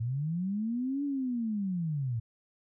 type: linear two-way sweep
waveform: sine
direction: up then down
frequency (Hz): 109.5 to 288.8 to 109.5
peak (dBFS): -29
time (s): 0-2.2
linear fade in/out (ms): 10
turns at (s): 1.04
effects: none